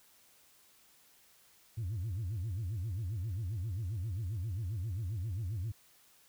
sine tone with vibrato, 99.8 Hz, G2, 32 cents sharp, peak -32 dBFS, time 1.77-5.72 s, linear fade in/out 10 ms, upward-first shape sine, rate 7.5 Hz, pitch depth 280 cents each way, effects tanh soft clip ceiling -32 dBFS + white hiss -64 dBFS RMS until 6.28 s

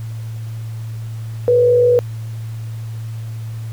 sine tone with frequency modulation, 488 Hz, B4, 21 cents flat, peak -9 dBFS, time 1.48-1.99 s, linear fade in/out 0 ms, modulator 47 Hz, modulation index 0.29, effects added 112 Hz sine -24 dBFS peak until 3.72 s + pink hiss -45 dBFS RMS until 3.72 s

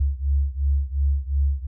sine beating tone pair, 68.7 / 71.5 Hz, C#2 / D2, -15 / -46 cents, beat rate 2.8 Hz, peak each -21 / -23 dBFS, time 0-1.67 s, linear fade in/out 10 ms, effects none

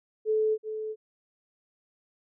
sine tone with echo, 433.9 Hz, A4, 24 cents flat, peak -22 dBFS, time 0.25-0.58 s, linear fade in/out 50 ms, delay 380 ms, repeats 1, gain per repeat -9 dB, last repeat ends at 0.96 s, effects none

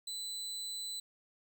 30% pulse tone, 4000 Hz, B7, 21 cents sharp, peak -36 dBFS, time 0.07-1 s, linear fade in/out 5 ms, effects none

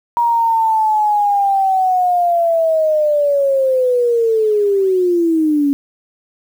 sine linear sweep, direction down, 951 to 277.2 Hz, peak -11 dBFS, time 0.17-5.73 s, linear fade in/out 0 ms, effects 7-bit

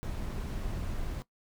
brown noise, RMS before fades -35 dBFS, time 0.03-1.22 s, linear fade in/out 0 ms, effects noise-tail reverb RT60 0.1 s tail -18 dB re dry

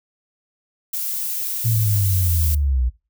violet noise, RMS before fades -25 dBFS, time 0.93-2.55 s, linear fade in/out 5 ms
sine linear sweep, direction down, 116.54 to 58.8 Hz, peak -16 dBFS, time 1.64-2.9 s, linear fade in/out 20 ms
effects noise-tail reverb RT60 0.3 s tail -21 dB re dry

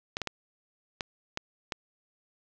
clicks, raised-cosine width 0.2 ms, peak -14 dBFS, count 6, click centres 0.169 / 0.217 / 0.273 / 1.008 / 1.374 / 1.722 s, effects low-pass 7000 Hz 12 dB/octave + 8-bit

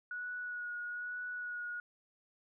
sine tone with vibrato, 1460 Hz, F#6, 24 cents flat, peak -38 dBFS, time 0.11-1.8 s, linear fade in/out 2 ms, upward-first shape sine, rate 1.1 Hz, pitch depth 17 cents each way, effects none

